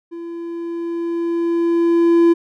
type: tone with level ramp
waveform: triangle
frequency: 338.3 Hz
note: E4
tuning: 45 cents sharp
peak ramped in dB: -26 to -6 dBFS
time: 0.11-2.34 s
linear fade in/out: 20 ms
effects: none